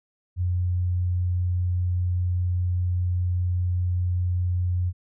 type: tone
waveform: sine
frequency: 89.5 Hz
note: F2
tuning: 43 cents sharp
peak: -21 dBFS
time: 0.36-4.93 s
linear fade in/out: 50 ms
effects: none